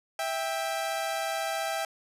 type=tone pair together; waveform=sawtooth; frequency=655.7 / 790 Hz; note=E5 / G5; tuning=-9 / +13 cents; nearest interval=minor third; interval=322 cents; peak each=-28 dBFS; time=0.19-1.85 s; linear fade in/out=2 ms; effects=resampled to 32000 Hz + 10-bit